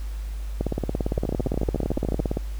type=two click trains; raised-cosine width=2 ms; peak=-11 / -12 dBFS; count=32 / 15; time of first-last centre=0.61-2.371 / 1.18-2.194 s; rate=17.6 / 13.8 Hz; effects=added 51 Hz sine -28 dBFS peak until 2.59 s + pink hiss -49 dBFS RMS until 2.59 s